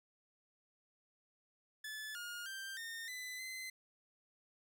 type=tone with pitch steps; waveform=sawtooth; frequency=1732 / 1426 / 1574 / 1829 / 2006 / 2051 Hz; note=A6 / F6 / G6 / A#6 / B6 / C7; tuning=-28 / +36 / +7 / -33 / +26 / -35 cents; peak=-40 dBFS; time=1.84-3.7 s; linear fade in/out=5 ms; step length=310 ms; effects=none